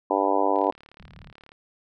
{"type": "harmonic tone", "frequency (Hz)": 98.5, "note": "G2", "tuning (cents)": 9, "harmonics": [3, 4, 5, 6, 7, 8, 9, 10], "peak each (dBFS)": [-28, -28, -28, -28, -28, -28, -28, -28], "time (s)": [0.1, 0.71], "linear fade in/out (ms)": 5}
{"type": "click train", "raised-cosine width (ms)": 0.3, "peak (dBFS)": -32, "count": 36, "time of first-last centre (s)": [0.56, 1.519], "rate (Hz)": 36.5}
{"type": "low-pass noise", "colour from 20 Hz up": "white", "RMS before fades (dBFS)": -48, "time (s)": [1, 1.32], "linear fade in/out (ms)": 2, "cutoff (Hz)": 190, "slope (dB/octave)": 48}
{"effects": []}